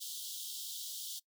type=high-pass noise; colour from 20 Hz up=pink; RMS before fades=-43 dBFS; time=0-1.2 s; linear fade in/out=20 ms; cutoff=3100 Hz; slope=96 dB/octave; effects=noise-tail reverb RT60 0.1 s tail -21 dB re dry